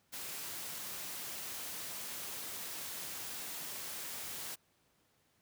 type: noise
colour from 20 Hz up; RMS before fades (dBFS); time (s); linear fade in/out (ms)
white; -43; 0.12-4.56; 20
effects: pink hiss -73 dBFS RMS until 5.41 s + high-pass 80 Hz 12 dB/octave